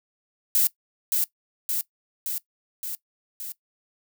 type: noise with echo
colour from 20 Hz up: violet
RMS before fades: -20 dBFS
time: 0.55-0.67 s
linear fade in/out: 0 ms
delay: 570 ms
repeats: 5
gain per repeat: -3 dB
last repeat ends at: 3.52 s
effects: noise-tail reverb RT60 0.1 s tail -19 dB re dry